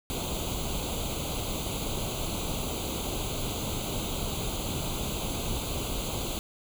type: noise with comb filter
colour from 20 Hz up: pink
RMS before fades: -32 dBFS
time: 0.1-6.39 s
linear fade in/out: 0 ms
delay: 0.28 ms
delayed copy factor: +0.95
effects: none